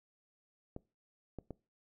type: clicks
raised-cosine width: 2 ms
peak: -29 dBFS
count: 3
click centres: 0.764 / 1.387 / 1.507 s
effects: noise-tail reverb RT60 0.3 s tail -22 dB re dry